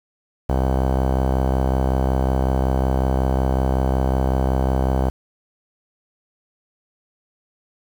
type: tone with low-pass filter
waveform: sawtooth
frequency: 65.41 Hz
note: C2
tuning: in tune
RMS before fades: -19 dBFS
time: 0.49-5.1 s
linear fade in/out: 5 ms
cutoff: 760 Hz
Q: 2.2
effects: 7-bit